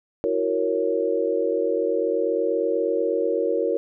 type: chord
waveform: sine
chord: F# dominant seventh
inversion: third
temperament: equal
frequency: 329.6 / 370 / 466.2 / 554.4 Hz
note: E4 / F#4 / A#4 / C#5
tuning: 0 / 0 / 0 / 0 cents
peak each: -28 / -27 / -23 / -26 dBFS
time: 0.24-3.77 s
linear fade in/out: 0 ms
effects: none